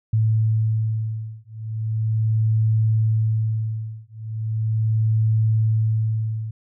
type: beating tone pair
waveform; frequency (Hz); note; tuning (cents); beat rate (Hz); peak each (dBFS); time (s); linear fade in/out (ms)
sine; 110 / 110.38; A2 / A2; 0 / +6; 0.38; -21; 0.13-6.51; 5
effects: none